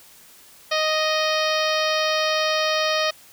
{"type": "harmonic tone", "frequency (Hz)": 622.3, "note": "D#5", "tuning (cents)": 0, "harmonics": [1, 2, 3, 4, 5, 6, 7, 8, 9], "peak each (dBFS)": [-23, -26, -28, -29, -30, -31, -31, -32, -33], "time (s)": [0.71, 3.11], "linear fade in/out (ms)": 10, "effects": ["white hiss -49 dBFS RMS until 3.32 s"]}